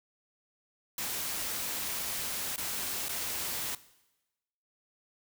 white noise with dropouts, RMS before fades -35 dBFS, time 0.98-3.75 s, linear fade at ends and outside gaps 2 ms, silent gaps 2.561-2.579 / 3.084-3.092 s, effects noise-tail reverb RT60 1.0 s tail -18 dB re dry

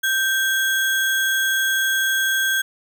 sine tone with sample-and-hold, 1568 Hz, G6, in tune, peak -17 dBFS, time 0.03-2.62 s, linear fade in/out 10 ms, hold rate 4900 Hz, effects none

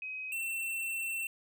sine / square tone pair in turn, 2529 / 2695 Hz, D#7 / E7, +28 / +38 cents, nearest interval minor second, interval 110 cents, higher second, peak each -37 / -34 dBFS, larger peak second, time 0.02-0.32 / 0.32-1.27 s, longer second, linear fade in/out 2 ms, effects none

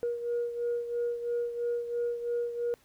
sine beating tone pair, 475.5 / 478.5 Hz, A#4 / A#4, +34 / +45 cents, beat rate 3 Hz, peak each -29 / -35 dBFS, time 0.03-2.74 s, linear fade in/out 0 ms, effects tanh soft clip ceiling -24 dBFS + pink hiss -64 dBFS RMS until 2.84 s

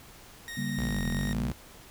sawtooth tone with vibrato, 1864.7 Hz, A#6, in tune, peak -34 dBFS, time 0.48-1.33 s, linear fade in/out 0 ms, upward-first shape sine, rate 20 Hz, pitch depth 13 cents each way
sine chord, G diminished, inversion second, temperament just, 141.12 / 196 / 235.2 Hz, Db3 / G3 / Bb3, +31 / 0 / +16 cents, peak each -34 dBFS, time 0.57-1.51 s, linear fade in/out 5 ms
sawtooth exponential two-way sweep, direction down then up, 65.4 to 41.29 to 65.4 Hz, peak -28 dBFS, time 0.78-1.52 s, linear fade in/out 0 ms, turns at 1.07 s
effects pink hiss -51 dBFS RMS until 1.9 s

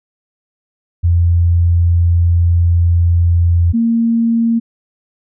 sine tone pair in turn, 85.8 / 230.3 Hz, F2 / A#3, -30 / -21 cents, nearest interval octave + perfect fourth, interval 1709 cents, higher second, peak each -8 / -10 dBFS, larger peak first, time 1.03-3.73 / 3.73-4.6 s, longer first, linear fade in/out 20 ms, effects none

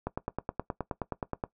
click train, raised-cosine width 1 ms, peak -17 dBFS, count 14, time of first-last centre 0.07-1.438 s, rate 9.5 Hz, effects noise-tail reverb RT60 0.1 s tail -18 dB re dry

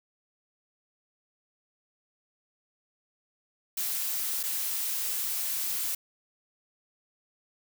blue noise with dropouts, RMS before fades -31 dBFS, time 3.77-5.95 s, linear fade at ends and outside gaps 5 ms, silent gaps 4.431-4.435 s, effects none

